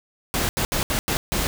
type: noise bursts at uneven times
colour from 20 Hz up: pink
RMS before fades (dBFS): -23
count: 6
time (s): 0.34-0.49 / 0.57-0.65 / 0.72-0.83 / 0.9-0.99 / 1.08-1.17 / 1.32-1.47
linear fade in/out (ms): 0
effects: none